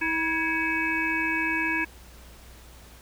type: harmonic tone with a mistuned harmonic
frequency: 321.8 Hz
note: E4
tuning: 42 cents flat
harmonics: 1 / 3 / 5 / 7 / 8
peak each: -31 / -33 / -28 / -30 / -30 dBFS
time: 0.01-1.85 s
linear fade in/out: 10 ms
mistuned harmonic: 5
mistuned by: +54 cents
effects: added 60 Hz sine -48 dBFS peak until 3.01 s + pink hiss -51 dBFS RMS until 3.01 s